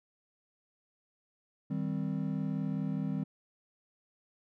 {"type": "chord", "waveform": "triangle", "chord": "C minor", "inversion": "first", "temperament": "just", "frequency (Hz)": [156.98, 196.22, 261.6], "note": ["Eb3", "G3", "C4"], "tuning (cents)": [16, 2, 0], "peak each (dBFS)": [-33, -33, -35], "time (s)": [1.7, 3.24], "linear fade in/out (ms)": 10, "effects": []}